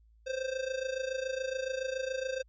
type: tone with amplitude modulation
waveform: square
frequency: 523.3 Hz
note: C5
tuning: in tune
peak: -30 dBFS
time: 0.26-2.43 s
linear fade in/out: 20 ms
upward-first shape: sine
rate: 27.1 Hz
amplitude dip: 75%
effects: added 55 Hz sine -59 dBFS peak until 2.48 s + resampled to 16000 Hz